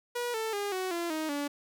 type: tone with pitch steps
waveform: sawtooth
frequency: 483.5 / 443.4 / 406.6 / 372.8 / 341.9 / 313.5 / 287.5 Hz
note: B4 / A4 / G#4 / F#4 / F4 / D#4 / D4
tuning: -37 / +13 / -37 / +13 / -37 / +13 / -37 cents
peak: -27 dBFS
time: 0.15-1.48 s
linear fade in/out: 10 ms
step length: 190 ms
effects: none